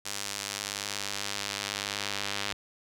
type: tone with band-pass filter sweep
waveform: sawtooth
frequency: 100.9 Hz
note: G#2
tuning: 49 cents flat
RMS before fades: -35 dBFS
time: 0.05-2.53 s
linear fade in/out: 10 ms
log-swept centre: 6700 to 3700 Hz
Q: 0.93
effects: none